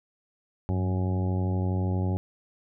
harmonic tone with a mistuned harmonic, 92.4 Hz, F#2, 2 cents flat, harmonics 1 / 2 / 3 / 4 / 5 / 6 / 7 / 8 / 9, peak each -25 / -31 / -36 / -37 / -45 / -42 / -47 / -45 / -42 dBFS, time 0.69-2.17 s, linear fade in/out 0 ms, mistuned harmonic 1, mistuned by +57 cents, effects none

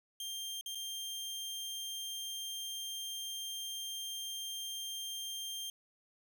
sawtooth tone with dropouts, 3183 Hz, G7, 26 cents sharp, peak -36 dBFS, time 0.2-5.7 s, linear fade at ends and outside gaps 2 ms, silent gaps 0.611-0.66 / 0.749-0.754 s, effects none

